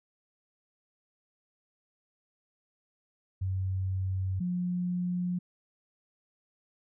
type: tone pair in turn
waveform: sine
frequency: 94.4 / 178.56 Hz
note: F#2 / F3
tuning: +35 / +39 cents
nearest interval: major seventh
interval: 1104 cents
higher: second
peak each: -28 dBFS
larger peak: neither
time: 3.41-4.4 / 4.4-5.39 s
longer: neither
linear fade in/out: 10 ms
effects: none